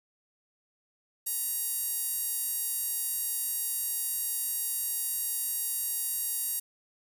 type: tone with high-pass filter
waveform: sawtooth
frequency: 943 Hz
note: A#5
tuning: 20 cents sharp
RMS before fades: -32 dBFS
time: 1.26-6.6 s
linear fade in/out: 10 ms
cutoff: 10000 Hz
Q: 1.6
effects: none